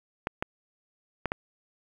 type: clicks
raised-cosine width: 0.5 ms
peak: -13 dBFS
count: 4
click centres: 0.271 / 0.425 / 1.257 / 1.319 s
effects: 8-bit